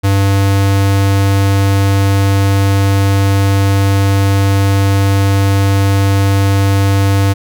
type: tone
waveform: square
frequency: 98.4 Hz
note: G2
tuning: 7 cents sharp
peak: -9 dBFS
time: 0.03-7.34 s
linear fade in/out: 20 ms
effects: none